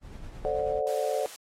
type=noise with tremolo; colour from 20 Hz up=brown; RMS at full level=-40 dBFS; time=0.01-0.82 s; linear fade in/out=50 ms; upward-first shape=sine; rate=9.2 Hz; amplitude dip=35%
type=chord; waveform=sine; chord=D dominant seventh; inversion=second; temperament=just; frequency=440.5 / 528.6 / 587.3 / 734.2 Hz; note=A4 / C5 / D5 / F#5; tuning=+2 / +18 / 0 / -14 cents; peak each=-31 / -31 / -30 / -33 dBFS; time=0.45-1.26 s; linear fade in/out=0 ms
type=high-pass noise; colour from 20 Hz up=white; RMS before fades=-44 dBFS; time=0.87-1.36 s; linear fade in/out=0 ms; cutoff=370 Hz; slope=12 dB/octave
effects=low-pass 11000 Hz 12 dB/octave + AAC 48 kbps